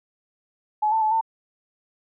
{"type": "tone with pitch steps", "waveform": "sine", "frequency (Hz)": [851, 888, 864, 899], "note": ["G#5", "A5", "A5", "A5"], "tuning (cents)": [42, 16, -32, 37], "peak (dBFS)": -18, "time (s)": [0.82, 1.212], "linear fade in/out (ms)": 10, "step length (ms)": 98, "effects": []}